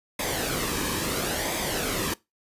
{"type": "noise with flanger", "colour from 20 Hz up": "pink", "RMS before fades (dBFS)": -28, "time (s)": [0.19, 2.14], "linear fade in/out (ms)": 5, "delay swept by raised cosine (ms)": [0.7, 1.47], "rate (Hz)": 0.74, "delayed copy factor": -0.55, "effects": ["noise-tail reverb RT60 0.2 s tail -21 dB re dry", "resampled to 32000 Hz"]}